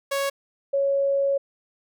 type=tone pair in turn; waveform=sawtooth / sine; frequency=554.4 / 554.4 Hz; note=C#5 / C#5; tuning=0 / 0 cents; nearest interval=unison; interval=0 cents; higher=neither; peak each=-19 dBFS; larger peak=neither; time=0.11-0.3 / 0.73-1.38 s; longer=second; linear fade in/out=10 ms; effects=none